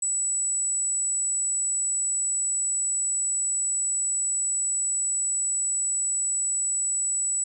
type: tone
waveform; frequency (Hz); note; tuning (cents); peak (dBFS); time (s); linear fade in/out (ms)
sine; 7890; B8; -3; -23; 0.02-7.44; 5
effects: none